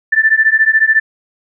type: beating tone pair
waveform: sine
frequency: 1760 / 1774 Hz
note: A6 / A6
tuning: 0 / +14 cents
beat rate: 14 Hz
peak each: -11 dBFS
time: 0.12-1 s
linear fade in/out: 10 ms
effects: none